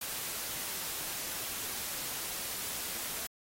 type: noise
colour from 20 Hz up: white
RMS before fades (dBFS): -38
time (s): 0.01-3.27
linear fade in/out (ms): 5
effects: AAC 48 kbps